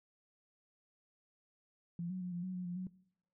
sine tone with pitch steps, 171.8 / 185.1 / 180 / 174.3 / 185.2 / 181.2 / 176.3 / 184.4 Hz, F3 / F#3 / F#3 / F3 / F#3 / F#3 / F3 / F#3, -28 / +1 / -47 / -3 / +2 / -36 / +17 / -6 cents, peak -37 dBFS, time 1.99-2.87 s, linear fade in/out 2 ms, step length 110 ms, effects noise-tail reverb RT60 0.7 s tail -21 dB re dry

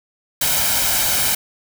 white noise with comb filter, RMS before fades -18 dBFS, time 0.41-1.35 s, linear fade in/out 5 ms, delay 1.3 ms, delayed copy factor +0.55, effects none

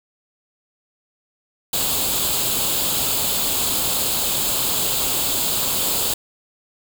white noise with comb filter, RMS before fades -21 dBFS, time 1.73-6.14 s, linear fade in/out 5 ms, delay 0.26 ms, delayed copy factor +0.65, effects none

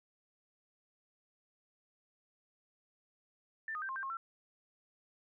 sine tone with pitch steps, 1779 / 1238 / 1566 / 1061 / 1574 / 1077 / 1346 Hz, A6 / D#6 / G6 / C6 / G6 / C6 / E6, +19 / -9 / -2 / +24 / +7 / +50 / +36 cents, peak -37 dBFS, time 3.68-4.17 s, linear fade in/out 2 ms, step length 70 ms, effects none

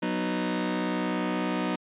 sawtooth chord, B major, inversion second, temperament just, 185.21 / 246.9 / 308.7 Hz, F#3 / B3 / D#4, +2 / 0 / -14 cents, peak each -27 dBFS, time 0.02-1.76 s, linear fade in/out 10 ms, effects resampled to 8000 Hz

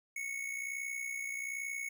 square tone with amplitude modulation, 2209 Hz, C#7, 7 cents flat, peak -35 dBFS, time 0.16-1.89 s, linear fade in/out 5 ms, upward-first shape sine, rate 61.2 Hz, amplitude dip 60%, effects none

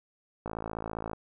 click train, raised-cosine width 1 ms, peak -21 dBFS, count 38, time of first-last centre 0.46-1.133 s, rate 55 Hz, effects none

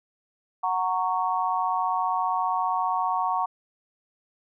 sine chord, F# major, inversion none, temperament just, 740 / 925 / 1110 Hz, F#5 / A#5 / C#6, 0 / -14 / +2 cents, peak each -27 dBFS, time 0.63-3.46 s, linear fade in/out 10 ms, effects none

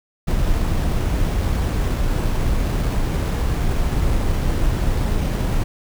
brown noise with sample-and-hold, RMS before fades -19 dBFS, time 0.27-5.64 s, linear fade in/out 10 ms, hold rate 8820 Hz, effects none

